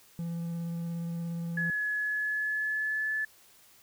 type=tone with vibrato; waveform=triangle; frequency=168.8 Hz; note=E3; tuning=41 cents sharp; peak=-30 dBFS; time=0.19-1.7 s; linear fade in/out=0 ms; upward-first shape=sine; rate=17 Hz; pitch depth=11 cents each way
type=tone with pitch glide; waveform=sine; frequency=1697 to 1733.7 Hz; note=G#6 to A6; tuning=+37 to -26 cents; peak=-28 dBFS; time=1.57-3.25 s; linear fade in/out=5 ms; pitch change=+37 cents; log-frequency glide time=1.96-3.14 s
effects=white hiss -59 dBFS RMS until 3.82 s